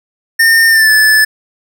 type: tone with pitch glide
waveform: square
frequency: 1818 to 1740.9 Hz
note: A#6 to A6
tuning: -44 to -19 cents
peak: -6 dBFS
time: 0.39-1.25 s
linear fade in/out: 10 ms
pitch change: -75 cents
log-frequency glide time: 0.68-0.91 s
effects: none